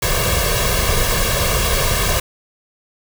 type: noise with comb filter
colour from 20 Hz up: pink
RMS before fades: -17 dBFS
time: 0.02-2.2 s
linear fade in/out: 5 ms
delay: 1.8 ms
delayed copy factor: +0.85
effects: none